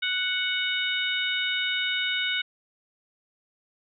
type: harmonic tone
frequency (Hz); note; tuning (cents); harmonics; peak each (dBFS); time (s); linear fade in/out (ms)
740; F#5; 0; 2 / 3 / 4 / 5; -30 / -30 / -30 / -30; 0.02-2.42; 10
effects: none